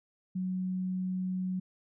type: tone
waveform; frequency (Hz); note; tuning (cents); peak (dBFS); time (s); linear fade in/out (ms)
sine; 185; F#3; 0; -30; 0.35-1.6; 10
effects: none